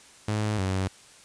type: tone pair in turn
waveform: sawtooth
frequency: 106.5 / 94.86 Hz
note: G#2 / F#2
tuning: +44 / +44 cents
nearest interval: major second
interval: 200 cents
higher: first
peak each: -21 dBFS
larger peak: neither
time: 0.28-0.58 / 0.58-0.88 s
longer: neither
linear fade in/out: 5 ms
effects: white hiss -52 dBFS RMS until 1.24 s + resampled to 22050 Hz